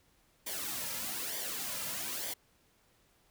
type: noise with flanger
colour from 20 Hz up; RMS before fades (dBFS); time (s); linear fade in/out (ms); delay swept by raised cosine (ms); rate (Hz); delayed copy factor
white; -38; 0.46-2.34; 10; 0.74 to 2.74; 1.1; -0.65
effects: pink hiss -69 dBFS RMS until 3.3 s